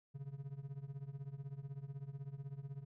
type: tone with tremolo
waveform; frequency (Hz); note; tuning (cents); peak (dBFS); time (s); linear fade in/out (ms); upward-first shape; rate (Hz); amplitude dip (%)
triangle; 138.59; C#3; 0; -38; 0.14-2.85; 20; triangle; 16; 95
effects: none